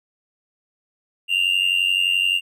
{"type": "tone with amplitude modulation", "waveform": "triangle", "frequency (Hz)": 2794, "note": "F7", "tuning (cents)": 0, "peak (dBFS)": -11, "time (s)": [1.28, 2.41], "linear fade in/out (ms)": 50, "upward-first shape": "sine", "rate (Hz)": 91.6, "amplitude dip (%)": 80, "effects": ["tanh soft clip ceiling -8 dBFS"]}